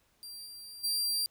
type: tone with level steps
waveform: sawtooth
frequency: 4726 Hz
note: D8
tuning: 10 cents sharp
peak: -40 / -42 / -26 dBFS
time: 0.23-1.26 s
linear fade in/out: 0 ms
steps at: 0.45 / 0.83 s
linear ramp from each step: 20 ms
effects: pink hiss -70 dBFS RMS until 1.3 s